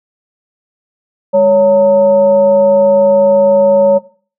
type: tone with frequency modulation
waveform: sine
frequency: 558 Hz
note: C#5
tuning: 11 cents sharp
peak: -5 dBFS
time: 1.33-3.99 s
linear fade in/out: 20 ms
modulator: 354 Hz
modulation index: 0.41
effects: noise-tail reverb RT60 0.4 s tail -17 dB re dry